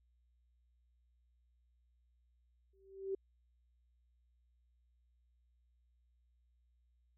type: tone with exponential growth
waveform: sine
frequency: 387.3 Hz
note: G4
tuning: 21 cents flat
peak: -33 dBFS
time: 2.73-3.15 s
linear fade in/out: 5 ms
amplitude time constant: 91 ms
effects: added 60 Hz sine -70 dBFS peak until 7.17 s